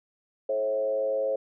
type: tone with frequency modulation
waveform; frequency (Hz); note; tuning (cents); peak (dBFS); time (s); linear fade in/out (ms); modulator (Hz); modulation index
sine; 540; C#5; -45; -24; 0.49-1.36; 5; 108; 0.7
effects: none